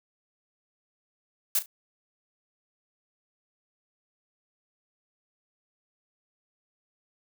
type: noise with echo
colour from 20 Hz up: blue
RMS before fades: -24 dBFS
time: 1.55-1.59 s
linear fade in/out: 2 ms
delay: 35 ms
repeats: 2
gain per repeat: -13 dB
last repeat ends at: 1.66 s
effects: none